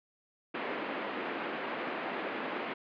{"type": "band-pass noise", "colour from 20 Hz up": "pink", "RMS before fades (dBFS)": -37, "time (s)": [0.54, 2.74], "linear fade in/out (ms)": 10, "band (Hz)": [250, 2600], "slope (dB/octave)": 24, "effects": ["resampled to 11025 Hz"]}